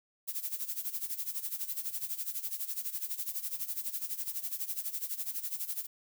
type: noise with tremolo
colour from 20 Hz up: violet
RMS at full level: -34 dBFS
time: 0.27-5.87 s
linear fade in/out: 20 ms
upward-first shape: sine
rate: 12 Hz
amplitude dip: 80%
effects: none